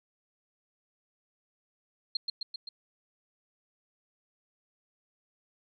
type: tone with echo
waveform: sine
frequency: 4212 Hz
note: C8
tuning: 11 cents sharp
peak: -26 dBFS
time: 2.15-2.17 s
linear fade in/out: 5 ms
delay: 130 ms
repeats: 4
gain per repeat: -3 dB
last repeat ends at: 2.69 s
effects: none